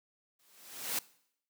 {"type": "noise with exponential growth", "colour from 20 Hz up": "white", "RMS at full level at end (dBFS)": -31, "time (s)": [0.39, 0.99], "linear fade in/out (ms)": 5, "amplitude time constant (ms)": 130, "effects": ["noise-tail reverb RT60 0.7 s tail -21 dB re dry", "high-pass 200 Hz 12 dB/octave"]}